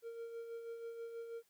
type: tone with tremolo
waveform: triangle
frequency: 462.5 Hz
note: A#4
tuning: 14 cents flat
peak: -40 dBFS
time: 0.02-1.43 s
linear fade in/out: 50 ms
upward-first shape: sine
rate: 6.2 Hz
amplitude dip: 45%
effects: white hiss -75 dBFS RMS until 1.49 s